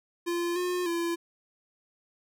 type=tone with pitch steps; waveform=square; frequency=345.1 / 358.7 / 339.7 Hz; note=F4 / F4 / F4; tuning=-21 / +46 / -48 cents; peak=-28 dBFS; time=0.26-1.16 s; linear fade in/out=20 ms; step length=300 ms; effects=none